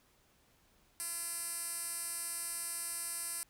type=tone with band-pass filter; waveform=10% pulse; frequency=340 Hz; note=F4; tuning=46 cents flat; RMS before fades=-40 dBFS; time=1-3.43 s; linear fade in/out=0 ms; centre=10000 Hz; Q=5.8; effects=pink hiss -69 dBFS RMS until 3.49 s